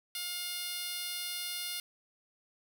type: tone with high-pass filter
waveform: 10% pulse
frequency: 710 Hz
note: F5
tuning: 28 cents sharp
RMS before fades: -38 dBFS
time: 0.15-1.8 s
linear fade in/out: 2 ms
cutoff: 3300 Hz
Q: 0.52
effects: none